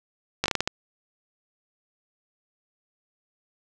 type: slowing click train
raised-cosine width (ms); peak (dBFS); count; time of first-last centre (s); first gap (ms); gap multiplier
0.2; -6; 7; 0.44-0.675; 18; 1.31
effects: none